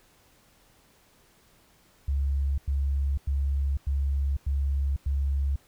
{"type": "tone bursts", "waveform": "sine", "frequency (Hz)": 69.3, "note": "C#2", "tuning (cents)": 0, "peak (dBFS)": -23, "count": 6, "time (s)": [2.08, 5.56], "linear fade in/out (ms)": 5, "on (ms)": 500, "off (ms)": 96, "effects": ["pink hiss -61 dBFS RMS until 5.67 s"]}